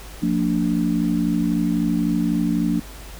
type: tone cluster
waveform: sine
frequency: 176.3 / 228.7 / 292.5 Hz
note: F3 / A#3 / D4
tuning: +17 / -33 / -7 cents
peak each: -22 dBFS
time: 0.22-2.8 s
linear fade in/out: 10 ms
effects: added 50 Hz sine -37 dBFS peak until 3.19 s + pink hiss -41 dBFS RMS until 3.19 s